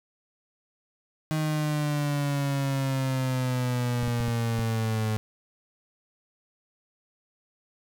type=exponential sweep; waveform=35% pulse; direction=down; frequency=156.5 to 108.1 Hz; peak=-23 dBFS; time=1.31-5.17 s; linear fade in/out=0 ms
type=clicks; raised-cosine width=5 ms; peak=-21 dBFS; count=5; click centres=4.031 / 4.079 / 4.204 / 4.282 / 4.592 s
effects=none